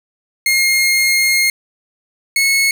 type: tone pair in turn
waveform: sawtooth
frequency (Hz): 2138 / 2189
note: C7 / C#7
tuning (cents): +37 / -22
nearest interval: unison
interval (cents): 41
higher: second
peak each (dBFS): -8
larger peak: neither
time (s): 0.46-1.5 / 2.36-2.71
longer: first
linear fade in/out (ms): 2
effects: none